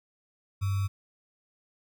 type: tone with sample-and-hold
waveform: sine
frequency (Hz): 98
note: G2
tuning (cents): 0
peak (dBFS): -25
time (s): 0.61-0.88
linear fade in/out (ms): 20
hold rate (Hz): 1225
effects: none